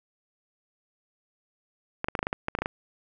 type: clicks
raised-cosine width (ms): 0.5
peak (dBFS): -12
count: 12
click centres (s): 2.044 / 2.085 / 2.152 / 2.191 / 2.229 / 2.269 / 2.329 / 2.484 / 2.551 / 2.588 / 2.62 / 2.659
effects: none